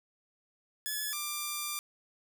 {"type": "tone pair in turn", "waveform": "5% pulse", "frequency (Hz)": [1711, 1185.7], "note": ["A6", "D6"], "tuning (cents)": [-49, 16], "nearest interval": "tritone", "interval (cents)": 635, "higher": "first", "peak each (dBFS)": -22, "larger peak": "neither", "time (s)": [[0.86, 1.13], [1.13, 1.79]], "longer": "second", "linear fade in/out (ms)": 0, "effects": []}